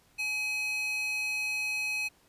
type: tone with high-pass filter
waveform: square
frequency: 844 Hz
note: G#5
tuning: 28 cents sharp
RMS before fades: -32 dBFS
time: 0.18-2.09 s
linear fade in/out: 20 ms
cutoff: 2600 Hz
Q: 3.7
effects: pink hiss -64 dBFS RMS until 2.28 s + resampled to 32000 Hz